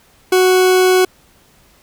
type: tone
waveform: 40% pulse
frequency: 370 Hz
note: F#4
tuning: in tune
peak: -8 dBFS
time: 0.32-1.05 s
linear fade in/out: 5 ms
effects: pink hiss -51 dBFS RMS until 1.82 s